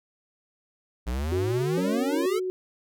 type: exponential sweep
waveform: square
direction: up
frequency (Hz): 56.3 to 456.4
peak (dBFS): -27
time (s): 1.06-2.4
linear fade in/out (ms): 20
type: tone with tremolo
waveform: sine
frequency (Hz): 370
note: F#4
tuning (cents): 0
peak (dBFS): -24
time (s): 1.32-2.5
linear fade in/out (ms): 0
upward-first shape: triangle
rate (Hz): 5.1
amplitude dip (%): 30
type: harmonic tone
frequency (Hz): 92.5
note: F#2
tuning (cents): 0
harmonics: 3 / 4 / 5 / 6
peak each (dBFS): -28 / -30 / -31 / -32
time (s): 1.77-2.26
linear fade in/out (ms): 5
effects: none